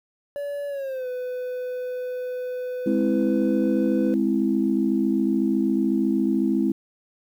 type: tone with pitch glide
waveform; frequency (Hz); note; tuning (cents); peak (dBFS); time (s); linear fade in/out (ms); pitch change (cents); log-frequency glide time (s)
triangle; 572 to 500.8; D5 to B4; -46 to +24; -25; 0.36-4.14; 0; -230; 0.68-1.08
type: chord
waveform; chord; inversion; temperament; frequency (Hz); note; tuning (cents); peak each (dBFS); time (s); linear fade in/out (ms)
sine; Ab augmented; none; equal; 207.7 / 261.6 / 329.6; Ab3 / C4 / E4; 0 / 0 / 0; -23; 2.86-6.72; 5
effects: tanh soft clip ceiling -8 dBFS + 9-bit